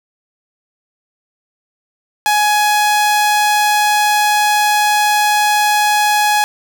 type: tone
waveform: sawtooth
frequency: 838 Hz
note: G#5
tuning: 15 cents sharp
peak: -7 dBFS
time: 2.26-6.44 s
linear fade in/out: 0 ms
effects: none